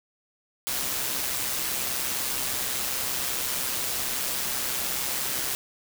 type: noise with amplitude modulation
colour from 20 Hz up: white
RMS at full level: -27 dBFS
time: 0.67-5.55 s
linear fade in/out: 0 ms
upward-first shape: sine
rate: 130 Hz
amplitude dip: 40%
effects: none